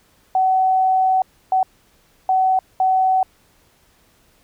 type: tone bursts at uneven times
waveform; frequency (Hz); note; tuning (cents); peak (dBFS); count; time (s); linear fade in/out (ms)
sine; 754; F#5; +32; -13; 4; 0.35-1.22 / 1.52-1.63 / 2.29-2.59 / 2.8-3.23; 2
effects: pink hiss -57 dBFS RMS until 4.43 s